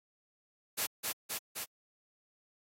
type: noise with echo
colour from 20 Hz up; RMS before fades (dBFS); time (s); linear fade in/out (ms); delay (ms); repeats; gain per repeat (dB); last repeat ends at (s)
white; -33; 0.77-0.87; 20; 260; 3; -2; 1.65
effects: high-pass 150 Hz 12 dB/octave + AAC 48 kbps